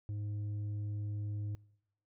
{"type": "tone with tanh clipping", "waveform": "sine", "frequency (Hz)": 103.83, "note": "G#2", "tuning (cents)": 0, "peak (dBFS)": -37, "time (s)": [0.09, 1.55], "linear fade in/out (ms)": 0, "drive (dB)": 5, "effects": ["noise-tail reverb RT60 0.8 s tail -24 dB re dry"]}